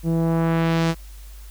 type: tone with low-pass filter sweep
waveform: sawtooth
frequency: 164.81 Hz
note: E3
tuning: in tune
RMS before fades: -20 dBFS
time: 0.03-0.95 s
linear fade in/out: 50 ms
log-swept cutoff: 350 to 7900 Hz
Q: 0.83
effects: added 50 Hz sine -37 dBFS peak until 1.5 s + white hiss -50 dBFS RMS until 1.5 s